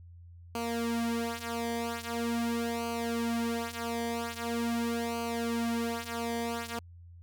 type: tone with flanger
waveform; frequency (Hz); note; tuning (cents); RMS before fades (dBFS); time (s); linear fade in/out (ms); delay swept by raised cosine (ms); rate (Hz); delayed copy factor
sawtooth; 233.1; A#3; 0; -33; 0.55-6.79; 2; 0.55 to 5.05; 0.43; -0.8
effects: added 86 Hz sine -48 dBFS peak until 7.22 s